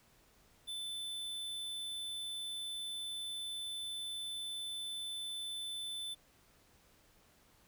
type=tone; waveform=square; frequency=3520 Hz; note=A7; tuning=in tune; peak=-40 dBFS; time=0.67-6.15 s; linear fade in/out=20 ms; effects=pink hiss -67 dBFS RMS until 7.67 s